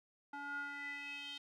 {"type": "tone with band-pass filter sweep", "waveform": "square", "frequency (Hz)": 284.9, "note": "C#4", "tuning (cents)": 48, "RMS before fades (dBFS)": -45, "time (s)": [0.33, 1.38], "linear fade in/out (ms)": 5, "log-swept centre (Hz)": [1100, 3400], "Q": 6.1, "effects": []}